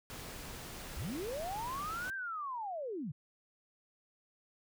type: noise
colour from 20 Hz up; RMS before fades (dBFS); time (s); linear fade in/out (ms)
pink; -46; 0.1-2.1; 0
type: linear two-way sweep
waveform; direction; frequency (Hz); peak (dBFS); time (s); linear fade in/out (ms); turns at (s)
sine; up then down; 36.71 to 1600 to 119.7; -37; 0.96-3.12; 10; 2.14
effects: none